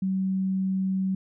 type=tone; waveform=sine; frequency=190 Hz; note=F#3; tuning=46 cents sharp; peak=-23 dBFS; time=0.02-1.15 s; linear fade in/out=5 ms; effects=none